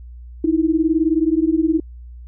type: beating tone pair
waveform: sine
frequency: 311.1 / 330.1 Hz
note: D#4 / E4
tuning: 0 / +2 cents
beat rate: 19 Hz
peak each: -17 dBFS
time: 0.44-1.8 s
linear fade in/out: 5 ms
effects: added 60 Hz sine -34 dBFS peak until 2.27 s